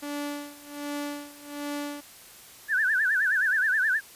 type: tone with tremolo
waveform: sawtooth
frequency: 290 Hz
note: D4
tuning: 22 cents flat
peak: -26 dBFS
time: 0.02-2.01 s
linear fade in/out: 10 ms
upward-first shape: sine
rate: 1.3 Hz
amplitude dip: 90%
type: tone with vibrato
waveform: sine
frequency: 1627 Hz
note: G#6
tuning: 36 cents flat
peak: -21 dBFS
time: 2.68-4.01 s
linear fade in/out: 50 ms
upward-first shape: sine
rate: 9.5 Hz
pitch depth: 170 cents each way
effects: white hiss -49 dBFS RMS until 4.15 s + resampled to 32000 Hz